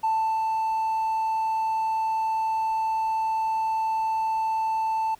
triangle tone with ADSR envelope, 885 Hz, A5, 10 cents sharp, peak -17 dBFS, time 0.03-5.15 s, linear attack 13 ms, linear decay 350 ms, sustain -3 dB, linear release 8 ms, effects tanh soft clip ceiling -17 dBFS + pink hiss -56 dBFS RMS until 5.19 s

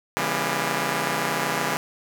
5% pulse chord, C# diminished seventh, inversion none, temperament just, 138.59 / 166.31 / 199.57 / 239.5 Hz, C#3 / E3 / G3 / Bb3, 0 / +16 / +31 / +47 cents, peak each -18 dBFS, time 0.17-1.77 s, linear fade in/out 0 ms, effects none

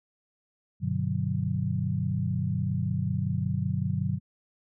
sine chord, G major seventh, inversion none, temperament equal with one note detuned, 98 / 123.47 / 148.62 / 185 Hz, G2 / B2 / D3 / F#3, 0 / 0 / +21 / 0 cents, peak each -31 dBFS, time 0.8-4.2 s, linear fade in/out 50 ms, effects none

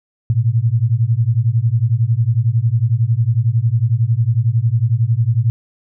sine beating tone pair, 110 / 121 Hz, A2 / B2, 0 / -35 cents, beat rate 11 Hz, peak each -15 dBFS, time 0.3-5.5 s, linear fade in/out 0 ms, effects none

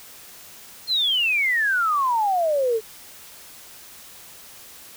sine exponential sweep, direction down, 4260 to 427 Hz, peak -18 dBFS, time 0.87-2.81 s, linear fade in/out 50 ms, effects white hiss -44 dBFS RMS until 4.96 s

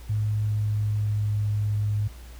sine tone with pitch glide, 106.2 to 104.56 Hz, G#2 to G#2, +39 to +12 cents, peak -22 dBFS, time 0.09-2.08 s, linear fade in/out 10 ms, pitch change -27 cents, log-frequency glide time 0.35-1.38 s, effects added 60 Hz sine -40 dBFS peak until 2.39 s + pink hiss -51 dBFS RMS until 2.39 s

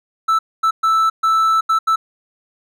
triangle tone bursts at uneven times, 1318.5 Hz, E6, in tune, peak -10 dBFS, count 6, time 0.28-0.39 / 0.63-0.71 / 0.83-1.1 / 1.23-1.61 / 1.69-1.79 / 1.87-1.96 s, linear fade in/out 10 ms, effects none

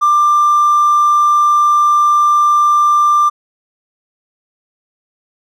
triangle tone with hard clipping, 1187 Hz, D6, 18 cents sharp, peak -8 dBFS, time 0.01-3.3 s, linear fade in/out 20 ms, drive 4 dB, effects none

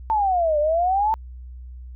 sine exponential two-way sweep, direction down then up, 901 to 585 to 901 Hz, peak -17 dBFS, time 0.1-1.14 s, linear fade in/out 0 ms, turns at 0.59 s, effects added 62 Hz sine -35 dBFS peak until 1.95 s

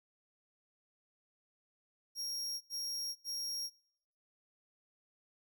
40% pulse tone bursts, 5588 Hz, F8, in tune, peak -36 dBFS, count 3, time 2.15-3.702 s, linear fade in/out 50 ms, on 460 ms, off 86 ms, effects noise-tail reverb RT60 0.8 s tail -26 dB re dry

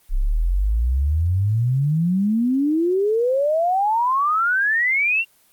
sine exponential sweep, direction up, 30.95 to 2794 Hz, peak -16 dBFS, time 0.09-5.25 s, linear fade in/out 50 ms, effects white hiss -57 dBFS RMS until 5.52 s + Opus 24 kbps

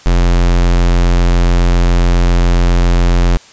square tone, 43.65 Hz, F1, in tune, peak -8 dBFS, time 0.06-3.37 s, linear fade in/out 0 ms, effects white hiss -40 dBFS RMS until 3.52 s + resampled to 16000 Hz

